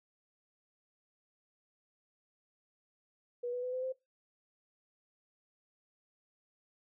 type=tone with pitch steps; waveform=sine; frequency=485 / 493.5 / 502.1 / 510.9 / 519.8 Hz; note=B4 / B4 / B4 / C5 / C5; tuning=-31 / -1 / +29 / -41 / -11 cents; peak=-34 dBFS; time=3.43-3.925 s; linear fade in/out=10 ms; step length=99 ms; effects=noise-tail reverb RT60 0.2 s tail -20 dB re dry